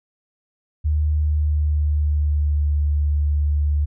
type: tone with pitch glide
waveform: sine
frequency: 75.8 to 73.6 Hz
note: D#2 to D2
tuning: -45 to +4 cents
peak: -16 dBFS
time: 0.84-3.86 s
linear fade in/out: 20 ms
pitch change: -51 cents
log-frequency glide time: 1.13-2.67 s
effects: none